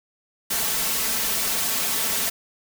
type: noise with comb filter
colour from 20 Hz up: white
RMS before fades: -24 dBFS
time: 0.5-2.3 s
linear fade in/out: 10 ms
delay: 4.5 ms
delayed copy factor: +0.55
effects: none